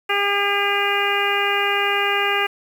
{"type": "harmonic tone", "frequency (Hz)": 403.4, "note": "G4", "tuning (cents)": 50, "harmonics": [1, 2, 3, 4, 5, 6, 7], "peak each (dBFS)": [-25, -25, -25, -25, -25, -25, -25], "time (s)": [0.09, 2.47], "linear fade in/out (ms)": 10, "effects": ["7-bit"]}